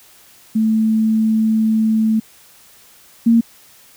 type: tone pair in turn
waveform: sine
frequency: 220 / 230.6 Hz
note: A3 / A#3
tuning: 0 / -19 cents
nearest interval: minor second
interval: 81 cents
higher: second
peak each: -12 / -8 dBFS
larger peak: second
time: 0.55-2.2 / 3.26-3.41 s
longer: first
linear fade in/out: 10 ms
effects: white hiss -47 dBFS RMS until 3.96 s